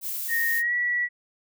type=noise; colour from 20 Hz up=violet; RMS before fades=-31 dBFS; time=0.01-0.63 s; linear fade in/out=50 ms
type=tone with pitch glide; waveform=sine; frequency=1855 to 1942.7 Hz; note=A#6 to B6; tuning=-9 to -29 cents; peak=-22 dBFS; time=0.28-1.09 s; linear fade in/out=50 ms; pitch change=+80 cents; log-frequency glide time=0.58-0.73 s
effects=none